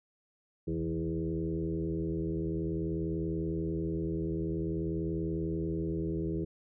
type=tone with frequency modulation; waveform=sine; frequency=246.9 Hz; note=B3; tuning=in tune; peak=-30 dBFS; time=0.67-6.45 s; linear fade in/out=10 ms; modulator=80.5 Hz; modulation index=2.2; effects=none